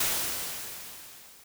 white noise with level ramp, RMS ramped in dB -26 to -54 dBFS, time 0-1.44 s, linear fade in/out 5 ms, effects none

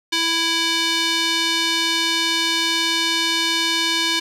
square tone with band-pass filter, 330.6 Hz, E4, 5 cents sharp, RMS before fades -20 dBFS, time 0.12-4.2 s, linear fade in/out 10 ms, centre 3700 Hz, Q 1.6, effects 8-bit

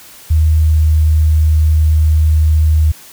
sine tone with pitch glide, 78.4 to 77.77 Hz, D#2 to D#2, +14 to 0 cents, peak -7 dBFS, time 0.3-2.92 s, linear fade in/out 10 ms, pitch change -14 cents, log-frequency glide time 0.64-0.78 s, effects white hiss -38 dBFS RMS until 3.12 s

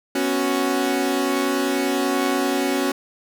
sawtooth chord, B suspended second, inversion none, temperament equal, 246.9 / 277.2 / 370 Hz, B3 / C#4 / F#4, 0 / 0 / 0 cents, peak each -23 / -18 / -20 dBFS, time 0.15-2.92 s, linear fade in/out 5 ms, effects none

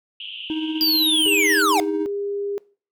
pink band-pass noise, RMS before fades -34 dBFS, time 0.2-1.62 s, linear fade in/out 2 ms, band 2800 to 3200 Hz, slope 96 dB/octave
triangle tone with tremolo, 314.2 Hz, D#4, 17 cents sharp, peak -19 dBFS, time 0.5-2.06 s, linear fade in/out 0 ms, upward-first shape sine, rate 16 Hz, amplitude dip 45%
square linear sweep, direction down, 4833 to 690 Hz, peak -17 dBFS, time 0.81-1.8 s, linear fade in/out 0 ms
sine tone, 403.6 Hz, G#4, 49 cents flat, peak -23 dBFS, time 1.26-2.58 s, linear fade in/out 0 ms
effects noise-tail reverb RT60 0.4 s tail -22 dB re dry

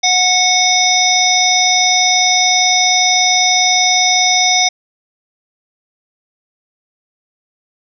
harmonic tone with a mistuned harmonic, 733 Hz, F#5, 16 cents flat, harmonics 1 / 3 / 5 / 7 / 8, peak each -16 / -16 / -16 / -16 / -16 dBFS, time 0.03-4.69 s, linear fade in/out 10 ms, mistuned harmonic 7, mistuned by +25 cents, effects none

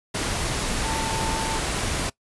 sine tone in noise, 891 Hz, A5, 22 cents sharp, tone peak -29 dBFS, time 0.84-1.59 s, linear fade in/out 10 ms, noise pink, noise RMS -26 dBFS, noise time 0.14-2.1 s, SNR -6 dB, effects noise-tail reverb RT60 0.1 s tail -21 dB re dry + resampled to 24000 Hz

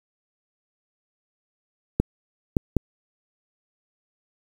clicks, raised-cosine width 3 ms, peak -5 dBFS, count 3, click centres 2 / 2.568 / 2.767 s, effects 7-bit

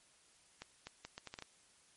accelerating click train, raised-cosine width 0.2 ms, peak -28 dBFS, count 8, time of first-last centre 0.62-1.423 s, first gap 250 ms, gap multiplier 0.72, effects white hiss -67 dBFS RMS until 1.96 s + MP3 48 kbps

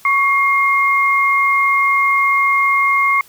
sine tone pair together, 1116 / 2131 Hz, C#6 / C7, +11 / +31 cents, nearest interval major seventh, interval 1120 cents, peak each -14 / -14 dBFS, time 0.05-3.21 s, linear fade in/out 2 ms, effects white hiss -46 dBFS RMS until 3.28 s

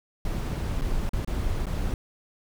brown noise with dropouts, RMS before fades -27 dBFS, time 0.25-1.94 s, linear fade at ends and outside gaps 2 ms, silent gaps 0.813-0.818 / 1.093-1.133 / 1.248-1.274 / 1.658-1.667 s, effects none

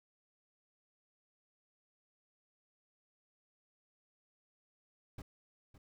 brown noise with echo, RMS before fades -44 dBFS, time 5.18-5.22 s, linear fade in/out 5 ms, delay 560 ms, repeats 1, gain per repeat -13 dB, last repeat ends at 5.78 s, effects none

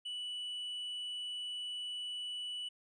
triangle tone, 2960 Hz, F#7, in tune, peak -37 dBFS, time 0.05-2.69 s, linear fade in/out 10 ms, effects resampled to 22050 Hz

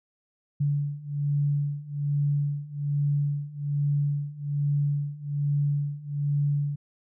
sine beating tone pair, 143.5 / 144.7 Hz, D3 / D3, -40 / -25 cents, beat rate 1.2 Hz, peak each -28 / -26 dBFS, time 0.6-6.76 s, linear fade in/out 10 ms, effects none

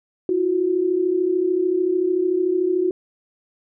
sine tone pair together, 333.2 / 366.7 Hz, E4 / F#4, +19 / -15 cents, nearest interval major second, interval 166 cents, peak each -23 / -18 dBFS, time 0.29-2.91 s, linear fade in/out 2 ms, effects none

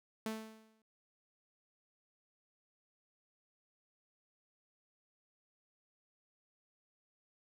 sawtooth tone with exponential decay, 220 Hz, A3, in tune, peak -31 dBFS, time 0.26-0.82 s, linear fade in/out 2 ms, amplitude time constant 120 ms, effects none

